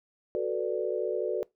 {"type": "chord", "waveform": "sine", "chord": "B minor seventh", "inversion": "second", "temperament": "equal", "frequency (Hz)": [370, 440, 493.9, 587.3], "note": ["F#4", "A4", "B4", "D5"], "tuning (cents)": [0, 0, 0, 0], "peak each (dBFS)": [-32, -32, -33, -34], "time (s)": [0.35, 1.43], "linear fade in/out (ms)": 0, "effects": ["noise-tail reverb RT60 0.2 s tail -24 dB re dry"]}